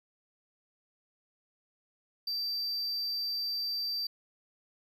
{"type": "tone", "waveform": "triangle", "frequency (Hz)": 4672, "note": "D8", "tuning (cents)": -10, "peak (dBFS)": -30, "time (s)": [2.27, 4.07], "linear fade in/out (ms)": 5, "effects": []}